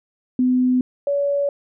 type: tone pair in turn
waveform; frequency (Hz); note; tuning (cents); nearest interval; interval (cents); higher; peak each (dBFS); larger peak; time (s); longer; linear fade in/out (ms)
sine; 252.7 / 567.3; B3 / C#5; +40 / +40; octave + major second; 1400; second; -14 / -17; first; 0.39-0.81 / 1.07-1.49; neither; 2
effects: none